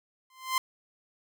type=tone with exponential growth; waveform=sawtooth; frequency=1040 Hz; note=C6; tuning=11 cents flat; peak=-18 dBFS; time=0.3-0.58 s; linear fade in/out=2 ms; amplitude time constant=59 ms; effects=none